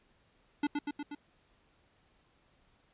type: tone with echo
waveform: square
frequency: 291.6 Hz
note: D4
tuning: 12 cents flat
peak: -28 dBFS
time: 0.63-0.67 s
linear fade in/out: 5 ms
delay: 120 ms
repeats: 4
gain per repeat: -3 dB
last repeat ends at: 1.15 s
effects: pink hiss -69 dBFS RMS until 2.93 s + resampled to 8000 Hz